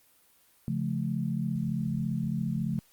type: chord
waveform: sine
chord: Db augmented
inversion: none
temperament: just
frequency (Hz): 138.59 / 173.24 / 216.5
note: Db3 / F3 / A3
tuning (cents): 0 / -14 / -28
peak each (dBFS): -32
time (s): 0.68-2.79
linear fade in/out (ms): 0
effects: white hiss -63 dBFS RMS until 2.92 s + Opus 32 kbps